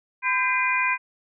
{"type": "tone cluster", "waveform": "sine", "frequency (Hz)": [1013, 1580, 2043, 2427], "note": ["B5", "G6", "C7", "D#7"], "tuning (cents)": [44, 13, -42, -44], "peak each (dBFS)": [-25, -27, -27, -24], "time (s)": [0.22, 0.98], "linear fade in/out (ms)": 50, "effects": []}